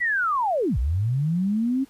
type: linear two-way sweep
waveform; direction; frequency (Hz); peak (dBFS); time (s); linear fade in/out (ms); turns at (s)
sine; down then up; 1993 to 54.9 to 275; -20; 0-1.85; 20; 0.78
effects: pink hiss -56 dBFS RMS until 1.89 s + resampled to 32000 Hz